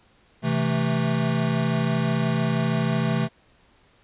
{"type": "chord", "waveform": "square", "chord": "A minor", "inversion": "first", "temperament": "equal with one note detuned", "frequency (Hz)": [130.81, 163.86, 220], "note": ["C3", "E3", "A3"], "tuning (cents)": [0, -10, 0], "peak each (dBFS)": -26, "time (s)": [0.42, 3.29], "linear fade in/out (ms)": 50, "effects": ["pink hiss -59 dBFS RMS until 4.03 s", "resampled to 8000 Hz"]}